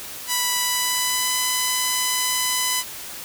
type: tone with pitch glide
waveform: 5% pulse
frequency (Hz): 987.8 to 1005.1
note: B5 to B5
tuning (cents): 0 to +30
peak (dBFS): -8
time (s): 0.27-2.84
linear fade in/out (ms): 50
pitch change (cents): +30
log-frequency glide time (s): 0.61-1.37
effects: white hiss -35 dBFS RMS until 3.24 s